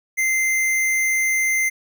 square tone, 2081 Hz, C7, 10 cents flat, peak -18 dBFS, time 0.17-1.7 s, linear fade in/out 20 ms, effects none

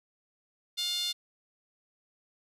sawtooth tone with high-pass filter, 710 Hz, F5, 28 cents sharp, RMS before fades -32 dBFS, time 0.77-1.13 s, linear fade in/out 20 ms, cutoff 3800 Hz, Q 7.3, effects resampled to 32000 Hz

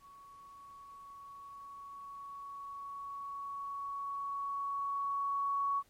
sine tone with level ramp, 1118 Hz, C#6, 14 cents sharp, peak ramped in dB -53 to -29 dBFS, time 0-5.83 s, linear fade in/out 50 ms, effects pink hiss -68 dBFS RMS until 5.89 s + MP3 64 kbps

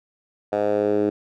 10% pulse tone with band-pass filter sweep, 103.83 Hz, G#2, in tune, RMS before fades -21 dBFS, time 0.52-1.1 s, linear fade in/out 10 ms, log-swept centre 650 to 350 Hz, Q 2.5, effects none

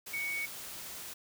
sine tone in noise, 2232 Hz, C#7, 11 cents sharp, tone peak -33 dBFS, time 0.13-0.46 s, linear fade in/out 10 ms, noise white, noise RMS -44 dBFS, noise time 0.06-1.14 s, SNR +8 dB, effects none

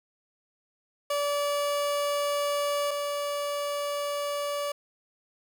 30% pulse tone pair in turn, 577 / 577 Hz, D5 / D5, -31 / -31 cents, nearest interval unison, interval 0 cents, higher neither, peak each -23 / -26 dBFS, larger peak first, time 1.1-2.91 / 2.91-4.72 s, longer neither, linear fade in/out 5 ms, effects 10-bit

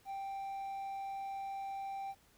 triangle tone with quantisation, 784 Hz, G5, in tune, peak -37 dBFS, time 0.05-2.15 s, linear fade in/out 50 ms, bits 11, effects pink hiss -67 dBFS RMS until 2.37 s

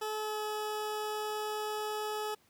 20% pulse tone with pitch glide, 430 to 425.8 Hz, A4 to G#4, -40 to +43 cents, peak -29 dBFS, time 0.01-2.35 s, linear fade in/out 10 ms, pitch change -17 cents, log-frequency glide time 0.16-0.43 s, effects pink hiss -67 dBFS RMS until 2.49 s + high-pass 100 Hz 12 dB/octave

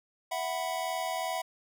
square chord, E suspended second, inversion none, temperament just, 659.3 / 741.7 / 988.9 Hz, E5 / F#5 / B5, 0 / +4 / +2 cents, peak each -36 / -35 / -38 dBFS, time 0.31-1.42 s, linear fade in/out 10 ms, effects none

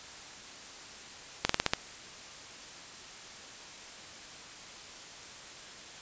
slowing click train, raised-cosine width 0.2 ms, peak -7 dBFS, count 6, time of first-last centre 1.45-1.735 s, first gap 44 ms, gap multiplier 1.13, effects white hiss -47 dBFS RMS until 6.01 s + resampled to 16000 Hz

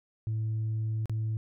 sine tone with dropouts, 110 Hz, A2, in tune, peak -26 dBFS, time 0.27-1.37 s, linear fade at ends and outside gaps 0 ms, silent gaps 1.057-1.096 s, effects tanh soft clip ceiling -26 dBFS

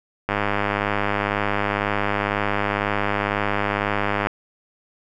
click train, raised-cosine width 0.5 ms, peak -6 dBFS, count 407, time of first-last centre 0.29-4.27 s, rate 102 Hz, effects none

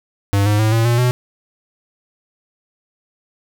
square tone with pitch steps, 100 / 104.43 / 109.05 / 113.88 / 118.92 / 124.19 Hz, G2 / G#2 / A2 / A#2 / A#2 / B2, +35 / +10 / -15 / -40 / +35 / +10 cents, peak -13 dBFS, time 0.33-1.11 s, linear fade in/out 0 ms, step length 130 ms, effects none

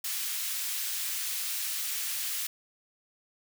white high-pass noise, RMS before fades -33 dBFS, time 0.04-2.47 s, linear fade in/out 5 ms, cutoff 1900 Hz, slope 12 dB/octave, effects none

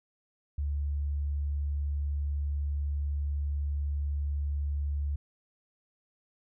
sine tone, 72 Hz, D2, 34 cents flat, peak -28 dBFS, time 0.58-5.16 s, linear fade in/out 5 ms, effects none

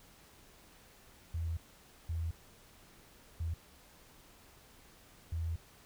sine tone bursts at uneven times, 82.41 Hz, E2, in tune, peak -33 dBFS, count 4, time 1.34-1.57 / 2.09-2.31 / 3.4-3.54 / 5.32-5.56 s, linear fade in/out 5 ms, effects pink hiss -60 dBFS RMS until 5.85 s

